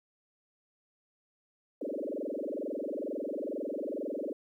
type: tone with frequency modulation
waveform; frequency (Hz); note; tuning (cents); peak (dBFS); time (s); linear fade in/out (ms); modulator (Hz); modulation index
sine; 426.5; G#4; +46; -33; 1.81-4.33; 5; 22.2; 7.5
effects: 12-bit